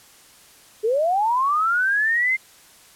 sine linear sweep, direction up, 412.7 to 2109 Hz, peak -17 dBFS, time 0.83-2.37 s, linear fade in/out 20 ms, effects white hiss -50 dBFS RMS until 2.95 s + low-pass 12000 Hz 12 dB/octave

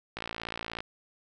click train, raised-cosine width 0.3 ms, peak -19 dBFS, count 37, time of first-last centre 0.17-0.805 s, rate 56.7 Hz, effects none

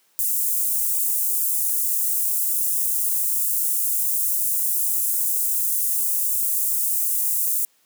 white high-pass noise, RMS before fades -22 dBFS, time 0.19-7.65 s, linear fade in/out 0 ms, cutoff 8300 Hz, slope 24 dB/octave, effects white hiss -62 dBFS RMS until 7.85 s + high-pass 200 Hz 12 dB/octave

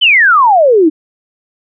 sine exponential sweep, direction down, 3136 to 296 Hz, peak -4 dBFS, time 0.01-0.9 s, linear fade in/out 20 ms, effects none

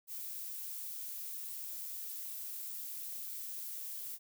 violet noise, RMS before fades -43 dBFS, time 0.07-4.19 s, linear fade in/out 50 ms, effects none

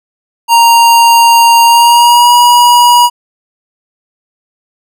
square tone with pitch glide, 932.3 to 965.2 Hz, A#5 to B5, 0 to -40 cents, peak -3 dBFS, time 0.48-3.1 s, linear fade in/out 50 ms, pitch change +60 cents, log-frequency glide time 1.65-2.32 s, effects none

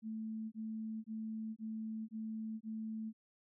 sine tone bursts, 220 Hz, A3, in tune, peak -39 dBFS, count 6, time 0.02-3.13 s, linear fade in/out 50 ms, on 500 ms, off 22 ms, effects none

